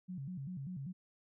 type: tone with vibrato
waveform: sine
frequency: 158.2 Hz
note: D#3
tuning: 29 cents sharp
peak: -40 dBFS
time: 0.08-0.93 s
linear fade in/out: 20 ms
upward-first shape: square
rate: 5.1 Hz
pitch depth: 250 cents each way
effects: none